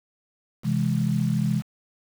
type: chord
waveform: sine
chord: C augmented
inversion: none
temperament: equal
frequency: 130.81 / 164.81 / 207.7 Hz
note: C3 / E3 / G#3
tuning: 0 / 0 / 0 cents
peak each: -25 dBFS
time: 0.63-1.63 s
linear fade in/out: 50 ms
effects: 7-bit